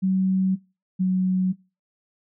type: tone pair in turn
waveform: sine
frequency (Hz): 188.8 / 185.66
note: F#3 / F#3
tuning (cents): +35 / +6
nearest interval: unison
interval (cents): 29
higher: first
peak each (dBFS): -18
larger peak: neither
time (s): 0.02-0.56 / 0.99-1.53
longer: neither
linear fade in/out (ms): 20
effects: noise-tail reverb RT60 0.3 s tail -22 dB re dry